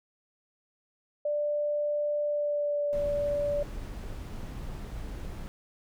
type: tone with pitch glide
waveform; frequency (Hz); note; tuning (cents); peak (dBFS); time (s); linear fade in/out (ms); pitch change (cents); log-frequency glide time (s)
sine; 590 to 580.2; D5 to D5; +8 to -21; -26; 1.25-3.63; 5; -29; 2.22-3.02
type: noise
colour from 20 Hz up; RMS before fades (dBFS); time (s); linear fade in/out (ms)
brown; -38; 2.93-5.48; 0
effects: none